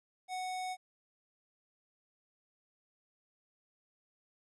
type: tone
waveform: square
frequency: 740 Hz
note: F#5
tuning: in tune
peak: -37 dBFS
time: 0.28-0.77 s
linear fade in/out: 50 ms
effects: resampled to 24000 Hz + 13-bit